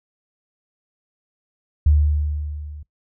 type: tone with level ramp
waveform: sine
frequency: 74.5 Hz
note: D2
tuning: 25 cents sharp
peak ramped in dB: -10 to -34 dBFS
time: 1.86-2.83 s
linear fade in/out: 5 ms
effects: noise-tail reverb RT60 0.1 s tail -20 dB re dry